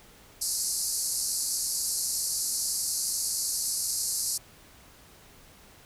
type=band-pass noise; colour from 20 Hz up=white; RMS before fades=-30 dBFS; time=0.41-4.38 s; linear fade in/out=10 ms; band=4300 to 12000 Hz; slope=96 dB/octave; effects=pink hiss -54 dBFS RMS until 5.85 s